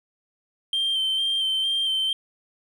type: tone with vibrato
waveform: triangle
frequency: 3141 Hz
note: G7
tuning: 3 cents sharp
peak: -19 dBFS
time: 0.73-2.13 s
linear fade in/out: 2 ms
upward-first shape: square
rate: 2.2 Hz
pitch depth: 19 cents each way
effects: tanh soft clip ceiling -16 dBFS